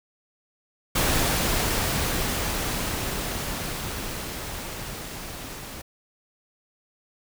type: noise with level ramp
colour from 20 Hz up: pink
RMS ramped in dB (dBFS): -22 to -38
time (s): 0.95-5.82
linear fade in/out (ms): 10
effects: none